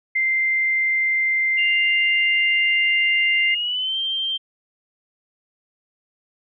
sine tone, 2088 Hz, C7, 4 cents flat, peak -17 dBFS, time 0.15-3.55 s, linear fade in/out 10 ms
sine tone with pitch glide, 2794 to 3154 Hz, F7 to G7, 0 to +10 cents, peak -21 dBFS, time 1.57-4.38 s, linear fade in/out 20 ms, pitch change +210 cents, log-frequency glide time 3.48-3.98 s
effects none

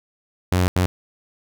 sawtooth tone bursts at uneven times, 90.8 Hz, F#2, 32 cents flat, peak -12 dBFS, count 2, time 0.52-0.68 / 0.76-0.86 s, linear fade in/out 0 ms, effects none

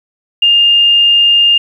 sine tone, 2815 Hz, F7, 13 cents sharp, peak -5 dBFS, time 0.42-1.58 s, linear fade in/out 5 ms, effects 7-bit

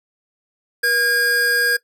square tone pair together, 480.3 / 1627.2 Hz, B4 / G#6, -48 / -36 cents, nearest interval octave + major sixth, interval 2112 cents, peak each -26 / -16 dBFS, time 0.83-1.77 s, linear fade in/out 10 ms, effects noise-tail reverb RT60 0.1 s tail -18 dB re dry

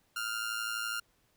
sawtooth tone with amplitude modulation, 1400 Hz, F6, 4 cents sharp, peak -27 dBFS, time 0.16-1 s, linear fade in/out 5 ms, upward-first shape sine, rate 112 Hz, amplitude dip 60%, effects pink hiss -71 dBFS RMS until 1.36 s

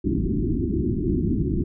white low-pass noise, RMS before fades -23 dBFS, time 0.04-1.64 s, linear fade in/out 10 ms, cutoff 370 Hz, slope 96 dB/octave, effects none

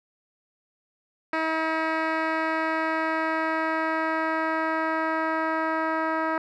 10% pulse tone with low-pass filter sweep, 320 Hz, D#4, 49 cents sharp, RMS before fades -26 dBFS, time 1.33-6.38 s, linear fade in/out 2 ms, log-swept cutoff 2500 to 1500 Hz, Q 1.2, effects none

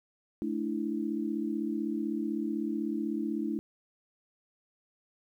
sine chord, A suspended fourth, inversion none, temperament equal with one note detuned, 218 / 293.7 / 329.6 Hz, A3 / D4 / E4, -16 / 0 / 0 cents, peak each -34 dBFS, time 0.42-3.59 s, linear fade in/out 0 ms, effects 11-bit

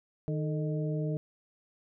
harmonic tone with a mistuned harmonic, 154.5 Hz, D#3, 12 cents flat, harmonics 1 / 2 / 3 / 4, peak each -30 / -38 / -38 / -41 dBFS, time 0.28-1.17 s, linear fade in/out 0 ms, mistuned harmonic 3, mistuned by -81 cents, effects none

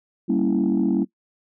sine chord, G diminished seventh, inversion none, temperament equal with one note detuned, 196 / 232.4 / 277.2 / 329.6 Hz, G3 / Bb3 / Db4 / Fb4, 0 / -5 / 0 / 0 cents, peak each -22 dBFS, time 0.28-1.05 s, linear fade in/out 20 ms, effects noise-tail reverb RT60 0.1 s tail -20 dB re dry + tanh soft clip ceiling -12 dBFS

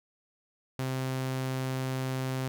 sawtooth tone, 130.81 Hz, C3, in tune, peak -26 dBFS, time 0.79-2.48 s, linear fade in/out 0 ms, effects none

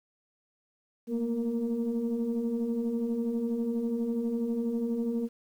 sine tone cluster, 222.9 / 235.1 / 466.2 Hz, A3 / A#3 / A#4, +23 / +15 / 0 cents, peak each -36 / -28 / -33 dBFS, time 1.07-5.29 s, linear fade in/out 50 ms, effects tanh soft clip ceiling -21 dBFS + 10-bit

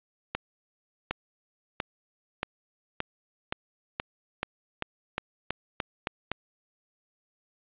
accelerating click train, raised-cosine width 0.3 ms, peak -12 dBFS, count 14, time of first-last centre 0.35-6.316 s, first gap 760 ms, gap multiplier 0.91, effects resampled to 8000 Hz + 9-bit

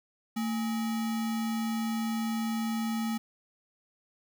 sine tone with sample-and-hold, 225 Hz, A3, 39 cents sharp, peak -28 dBFS, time 0.36-3.18 s, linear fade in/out 10 ms, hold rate 1050 Hz, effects none

